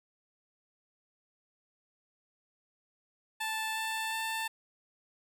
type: tone with pitch steps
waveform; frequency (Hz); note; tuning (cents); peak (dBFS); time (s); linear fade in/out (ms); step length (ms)
15% pulse; 879 / 884.6 / 890.2; A5 / A5 / A5; -2 / +9 / +20; -26; 3.4-4.48; 10; 360
effects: none